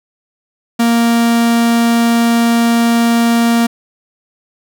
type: tone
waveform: 45% pulse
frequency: 233.1 Hz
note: A#3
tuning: in tune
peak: -9 dBFS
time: 0.79-3.67 s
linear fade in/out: 10 ms
effects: none